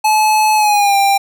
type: tone with pitch glide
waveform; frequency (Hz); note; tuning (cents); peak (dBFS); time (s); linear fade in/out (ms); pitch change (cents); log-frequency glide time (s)
square; 860 to 793.2; A5 to G5; -40 to +20; -10; 0.04-1.18; 10; -140; 0.55-0.96
effects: none